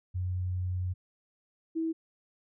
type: tone pair in turn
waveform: sine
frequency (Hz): 91.1 / 324.6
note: F#2 / E4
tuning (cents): -26 / -27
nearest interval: octave + minor seventh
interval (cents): 2199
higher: second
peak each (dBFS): -29 / -28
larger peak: second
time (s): 0.14-0.94 / 1.75-1.93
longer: first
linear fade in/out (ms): 20
effects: none